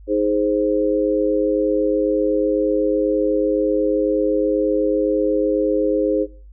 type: chord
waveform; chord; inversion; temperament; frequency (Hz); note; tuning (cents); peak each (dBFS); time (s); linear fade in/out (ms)
sine; Ab major; second; equal with one note detuned; 313.3 / 415.3 / 523.3; Eb4 / Ab4 / C5; +12 / 0 / 0; -20; 0.07-6.27; 50
effects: noise-tail reverb RT60 0.4 s tail -19 dB re dry + added 50 Hz sine -39 dBFS peak until 6.52 s